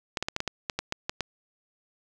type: clicks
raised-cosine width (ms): 0.2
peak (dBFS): -11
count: 11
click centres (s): 0.172 / 0.226 / 0.285 / 0.364 / 0.404 / 0.477 / 0.698 / 0.79 / 0.924 / 1.095 / 1.207
effects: none